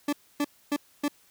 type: tone bursts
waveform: 40% pulse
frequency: 290 Hz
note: D4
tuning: 22 cents flat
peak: -23 dBFS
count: 4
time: 0.08-1.082 s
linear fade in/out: 5 ms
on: 48 ms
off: 270 ms
effects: white hiss -61 dBFS RMS until 1.3 s